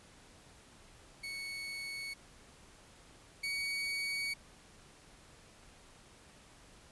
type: tone pair in turn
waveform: 30% pulse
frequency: 2217 / 2245 Hz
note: C#7 / C#7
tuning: 0 / +21 cents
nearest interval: unison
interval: 21 cents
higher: second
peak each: -37 / -32 dBFS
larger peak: second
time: 1.23-2.14 / 3.43-4.34 s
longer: neither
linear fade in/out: 10 ms
effects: pink hiss -59 dBFS RMS until 6.91 s + resampled to 24000 Hz